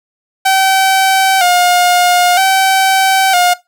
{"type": "tone with vibrato", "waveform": "sawtooth", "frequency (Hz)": 740, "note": "F#5", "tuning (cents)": 0, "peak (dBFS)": -4, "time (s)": [0.45, 3.54], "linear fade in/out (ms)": 10, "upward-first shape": "square", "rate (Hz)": 0.52, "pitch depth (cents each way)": 65, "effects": ["noise-tail reverb RT60 0.2 s tail -19 dB re dry"]}